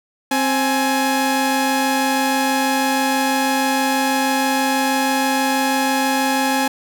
sawtooth tone pair together, 264.6 / 840 Hz, C4 / G#5, +20 / +19 cents, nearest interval octave + minor sixth, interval 1999 cents, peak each -15 dBFS, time 0.31-6.68 s, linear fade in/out 5 ms, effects none

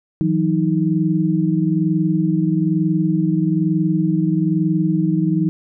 sine tone cluster, 160.5 / 181.6 / 314.3 Hz, E3 / F#3 / D#4, -46 / -32 / +18 cents, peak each -19 dBFS, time 0.21-5.49 s, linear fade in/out 0 ms, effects none

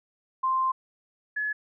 sine tone pair in turn, 1046.5 / 1703.2 Hz, C6 / G#6, 0 / +43 cents, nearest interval minor sixth, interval 843 cents, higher second, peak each -22 / -26 dBFS, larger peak first, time 0.43-0.72 / 1.36-1.53 s, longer first, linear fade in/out 10 ms, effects none

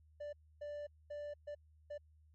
triangle tone bursts at uneven times, 587.3 Hz, D5, in tune, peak -40 dBFS, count 5, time 0.2-0.33 / 0.61-0.87 / 1.1-1.34 / 1.47-1.55 / 1.9-1.98 s, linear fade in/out 10 ms, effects added 77 Hz sine -63 dBFS peak until 2.34 s + MP3 32 kbps

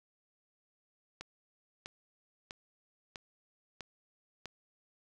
click train, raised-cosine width 0.2 ms, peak -25 dBFS, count 6, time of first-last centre 1.21-4.457 s, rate 1.54 Hz, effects none

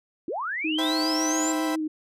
sine linear sweep, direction up, 277.8 to 7459 Hz, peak -27 dBFS, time 0.28-1.52 s, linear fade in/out 2 ms
sine tone with vibrato, 312.4 Hz, D#4, 7 cents sharp, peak -25 dBFS, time 0.64-1.88 s, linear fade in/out 10 ms, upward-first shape square, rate 7.3 Hz, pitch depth 19 cents each way
30% pulse chord, C major seventh, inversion none, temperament equal, 523.3 / 659.3 / 784 / 987.8 Hz, C5 / E5 / G5 / B5, 0 / 0 / 0 / 0 cents, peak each -31 dBFS, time 0.78-1.76 s, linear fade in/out 10 ms
effects resampled to 32000 Hz

